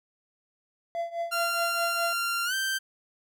triangle tone with tremolo, 679 Hz, F5, 49 cents flat, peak -24 dBFS, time 0.95-2.13 s, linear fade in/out 0 ms, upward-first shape triangle, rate 4.8 Hz, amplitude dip 90%
sawtooth tone with pitch glide, 1384 to 1562.5 Hz, F6 to G6, -16 to -6 cents, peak -23 dBFS, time 1.31-2.79 s, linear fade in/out 20 ms, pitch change +210 cents, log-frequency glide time 2.45-2.54 s
effects none

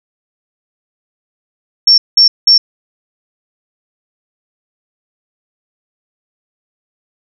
sine tone bursts, 5450 Hz, F8, 43 cents flat, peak -3 dBFS, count 3, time 1.87-2.58 s, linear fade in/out 5 ms, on 110 ms, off 190 ms, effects none

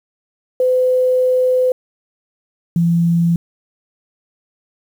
sine tone pair in turn, 508 / 169.52 Hz, B4 / E3, +49 / +49 cents, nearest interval octave + perfect fifth, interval 1900 cents, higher first, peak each -11 dBFS, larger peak neither, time 0.6-1.72 / 2.76-3.36 s, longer first, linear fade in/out 2 ms, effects 7-bit

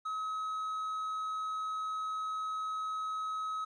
triangle tone, 1278 Hz, D#6, 46 cents sharp, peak -32 dBFS, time 0.05-3.65 s, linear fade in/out 10 ms, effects resampled to 22050 Hz + 12-bit

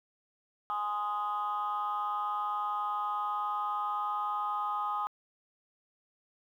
sine chord, Ab major, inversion none, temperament just, 830.6 / 1038.3 / 1245.9 Hz, Ab5 / C6 / Eb6, 0 / -14 / +2 cents, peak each -34 / -37 / -32 dBFS, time 0.7-5.07 s, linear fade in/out 0 ms, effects tanh soft clip ceiling -24 dBFS + 11-bit

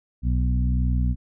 harmonic tone with a mistuned harmonic, 61.74 Hz, B1, in tune, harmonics 1 / 2 / 3 / 4, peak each -20 / -26 / -30 / -32 dBFS, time 0.22-1.16 s, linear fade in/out 50 ms, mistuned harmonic 1, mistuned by +34 cents, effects none

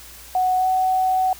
sine tone with pitch glide, 740 to 749 Hz, F#5 to F#5, 0 to +21 cents, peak -16 dBFS, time 0.35-1.33 s, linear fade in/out 2 ms, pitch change +21 cents, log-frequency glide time 0.57-0.67 s, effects added 60 Hz sine -47 dBFS peak until 1.39 s + white hiss -42 dBFS RMS until 1.39 s

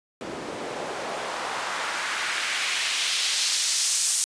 white noise with band-pass filter sweep, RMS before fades -27 dBFS, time 0.21-4.24 s, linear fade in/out 0 ms, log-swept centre 310 to 8100 Hz, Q 1.2, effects resampled to 22050 Hz

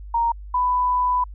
sine tone pair in turn, 932.3 / 994.9 Hz, A#5 / B5, 0 / +12 cents, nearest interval minor second, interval 112 cents, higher second, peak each -17 / -17 dBFS, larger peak neither, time 0.14-0.32 / 0.54-1.24 s, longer second, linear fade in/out 5 ms, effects added 50 Hz sine -34 dBFS peak until 1.34 s

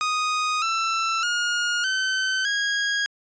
sawtooth tone with pitch steps, 1244.5 / 1333.8 / 1429.6 / 1532.2 / 1642.1 Hz, D#6 / E6 / F6 / G6 / G#6, 0 / +20 / +40 / -40 / -20 cents, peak -18 dBFS, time 0.01-3.06 s, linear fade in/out 0 ms, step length 610 ms, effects resampled to 16000 Hz

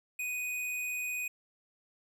square tone, 2489 Hz, D#7, in tune, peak -34 dBFS, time 0.19-1.28 s, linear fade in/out 5 ms, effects none

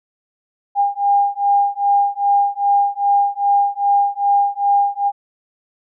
sine beating tone pair, 805 / 807.5 Hz, G5 / G#5, +46 / -49 cents, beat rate 2.5 Hz, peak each -16 dBFS, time 0.75-5.12 s, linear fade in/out 50 ms, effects none

